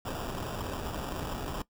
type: noise with sample-and-hold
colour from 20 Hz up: pink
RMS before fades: -36 dBFS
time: 0.05-1.62 s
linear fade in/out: 5 ms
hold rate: 2100 Hz
effects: noise-tail reverb RT60 0.1 s tail -19 dB re dry